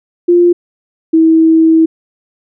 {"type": "tone pair in turn", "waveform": "sine", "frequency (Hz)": [349.2, 323.1], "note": ["F4", "E4"], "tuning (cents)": [0, -35], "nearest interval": "minor second", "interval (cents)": 135, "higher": "first", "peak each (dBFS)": -4, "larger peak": "neither", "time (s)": [[0.28, 0.53], [1.13, 1.86]], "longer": "second", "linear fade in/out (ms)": 10, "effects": []}